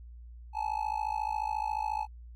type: tone with amplitude modulation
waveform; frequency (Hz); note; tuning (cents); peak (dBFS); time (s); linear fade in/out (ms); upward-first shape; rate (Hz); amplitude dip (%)
triangle; 858; A5; -44; -24; 0.53-2.07; 50; sine; 54.2; 95
effects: added 59 Hz sine -45 dBFS peak until 2.35 s + AAC 48 kbps